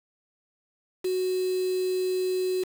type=tone with quantisation; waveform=sine; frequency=370 Hz; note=F#4; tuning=in tune; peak=-24 dBFS; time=1.04-2.64 s; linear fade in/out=10 ms; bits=6; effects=none